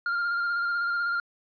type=tone with vibrato; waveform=triangle; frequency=1400 Hz; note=F6; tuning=4 cents sharp; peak=-23 dBFS; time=0.06-1.2 s; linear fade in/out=2 ms; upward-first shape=square; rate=16 Hz; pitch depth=17 cents each way; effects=resampled to 11025 Hz